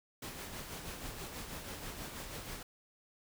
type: noise with tremolo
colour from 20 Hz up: pink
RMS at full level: -43 dBFS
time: 0.22-2.63 s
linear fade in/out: 5 ms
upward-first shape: sine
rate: 6.2 Hz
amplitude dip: 40%
effects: none